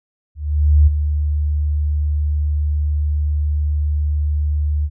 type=tone with ADSR envelope; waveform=sine; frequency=74.4 Hz; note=D2; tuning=23 cents sharp; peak=-6 dBFS; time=0.35-4.9 s; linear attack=520 ms; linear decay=16 ms; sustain=-9 dB; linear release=53 ms; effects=none